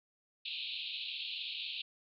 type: band-pass noise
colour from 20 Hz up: white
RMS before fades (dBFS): -41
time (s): 0.45-1.82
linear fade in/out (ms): 5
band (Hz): 2500 to 4200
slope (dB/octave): 96
effects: none